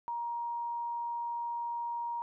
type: tone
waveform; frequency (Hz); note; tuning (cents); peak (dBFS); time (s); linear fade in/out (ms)
sine; 943; A#5; +20; -33; 0.08-2.22; 0
effects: none